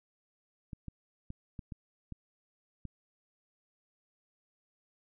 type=clicks; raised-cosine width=5 ms; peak=-29 dBFS; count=7; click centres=0.732 / 0.883 / 1.304 / 1.592 / 1.722 / 2.123 / 2.853 s; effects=none